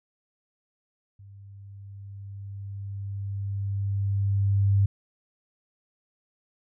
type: tone with level ramp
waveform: sine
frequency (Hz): 99.3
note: G2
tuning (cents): +23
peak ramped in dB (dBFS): -45 to -17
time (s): 1.19-4.86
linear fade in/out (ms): 5
effects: none